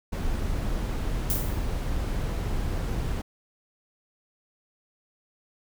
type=noise; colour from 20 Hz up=brown; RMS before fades=-28 dBFS; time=0.12-3.22 s; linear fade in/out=10 ms
type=noise with exponential decay; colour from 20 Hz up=violet; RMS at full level=-25 dBFS; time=1.3-1.7 s; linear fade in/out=0 ms; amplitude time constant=85 ms
effects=none